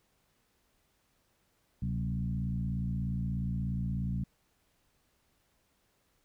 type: tone with frequency modulation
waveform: sine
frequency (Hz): 130.81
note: C3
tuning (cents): 0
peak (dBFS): -30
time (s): 1.82-4.24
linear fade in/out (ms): 5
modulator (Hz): 56.8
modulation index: 1.3
effects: pink hiss -73 dBFS RMS until 6.24 s